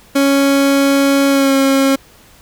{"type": "tone with pitch glide", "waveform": "30% pulse", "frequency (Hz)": [277.2, 271.5], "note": ["C#4", "C#4"], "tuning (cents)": [0, -36], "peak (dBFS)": -7, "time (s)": [0.15, 1.96], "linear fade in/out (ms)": 10, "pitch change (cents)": -36, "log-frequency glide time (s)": [1.29, 1.54], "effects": ["pink hiss -45 dBFS RMS until 2.41 s"]}